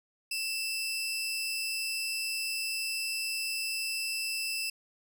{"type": "tone pair together", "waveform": "sawtooth", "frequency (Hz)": [2662, 5011], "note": ["E7", "D#8"], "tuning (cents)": [16, 11], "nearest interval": "major seventh", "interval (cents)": 1095, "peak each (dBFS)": [-30, -33], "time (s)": [0.31, 4.7], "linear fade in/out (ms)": 5, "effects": []}